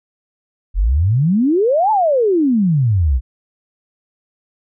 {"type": "exponential two-way sweep", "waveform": "sine", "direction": "up then down", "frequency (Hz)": [40.84, 895, 57.5], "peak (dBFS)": -11, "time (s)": [0.74, 3.21], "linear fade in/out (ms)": 50, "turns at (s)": 1.91, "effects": []}